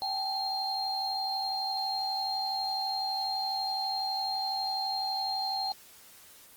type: tone cluster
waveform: sine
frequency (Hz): 775 / 847 / 4201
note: G5 / G#5 / C8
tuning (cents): -20 / +34 / +6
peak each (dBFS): -33 / -39 / -32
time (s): 0.02-5.72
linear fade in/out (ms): 0
effects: white hiss -54 dBFS RMS until 6.56 s + Opus 24 kbps